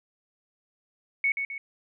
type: tone with echo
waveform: sine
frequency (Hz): 2217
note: C#7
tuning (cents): 0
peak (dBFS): -21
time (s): 1.24-1.32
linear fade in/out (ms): 2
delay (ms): 130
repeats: 2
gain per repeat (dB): -6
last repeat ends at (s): 1.58
effects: none